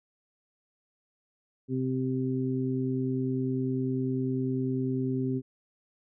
harmonic tone, 130 Hz, C3, 11 cents flat, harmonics 1 / 2 / 3, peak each -31 / -29 / -34 dBFS, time 1.68-5.42 s, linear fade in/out 50 ms, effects none

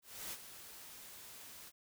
white noise with ADSR envelope, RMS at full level -43 dBFS, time 0.02-1.72 s, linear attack 300 ms, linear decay 44 ms, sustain -10 dB, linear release 45 ms, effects none

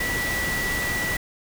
sine tone in noise, 1955 Hz, B6, 18 cents flat, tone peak -25 dBFS, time 0-1.17 s, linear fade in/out 5 ms, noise pink, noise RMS -29 dBFS, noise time 0-1.17 s, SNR +1 dB, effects none

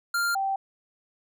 square / sine tone pair in turn, 1396 / 778.7 Hz, F6 / G5, -1 / -12 cents, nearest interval minor seventh, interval 1011 cents, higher first, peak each -24 / -24 dBFS, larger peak neither, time 0.14-0.35 / 0.35-0.56 s, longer neither, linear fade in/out 5 ms, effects none

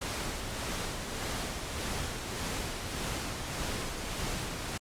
pink noise with tremolo, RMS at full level -34 dBFS, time 0.01-4.78 s, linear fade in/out 10 ms, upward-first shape sine, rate 1.7 Hz, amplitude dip 35%, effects low-pass 10000 Hz 12 dB/octave + Opus 48 kbps

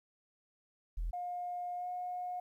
sine tone, 41.77 Hz, E1, 24 cents sharp, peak -32 dBFS, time 0.97-1.11 s, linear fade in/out 10 ms
sine tone with pitch glide, 712 to 720.7 Hz, F5 to F#5, +33 to -46 cents, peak -36 dBFS, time 1.13-2.4 s, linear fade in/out 5 ms, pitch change +21 cents, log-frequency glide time 1.76-1.88 s
effects tanh soft clip ceiling -30 dBFS + 12-bit

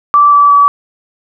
sine tone with pitch steps, 1164 / 1154.6 / 1145.3 Hz, D6 / D6 / D6, -16 / -30 / -44 cents, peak -3 dBFS, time 0.14-0.68 s, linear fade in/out 0 ms, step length 180 ms, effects none

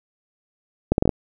accelerating click train, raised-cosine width 2 ms, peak -3 dBFS, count 6, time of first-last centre 0.92-1.092 s, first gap 61 ms, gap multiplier 0.71, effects none

